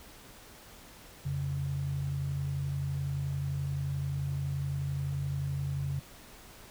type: tone pair together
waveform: sine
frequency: 87.75 / 139.3 Hz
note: F2 / C#3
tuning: +9 / +9 cents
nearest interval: minor sixth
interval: 800 cents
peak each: -37 / -31 dBFS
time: 1.25-6 s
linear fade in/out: 10 ms
effects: pink hiss -52 dBFS RMS until 6.7 s